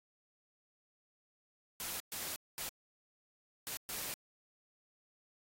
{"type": "noise bursts at uneven times", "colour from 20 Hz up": "white", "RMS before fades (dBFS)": -41, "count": 5, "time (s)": [[1.8, 2], [2.12, 2.36], [2.58, 2.69], [3.67, 3.77], [3.89, 4.14]], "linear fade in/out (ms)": 0, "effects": ["AAC 48 kbps"]}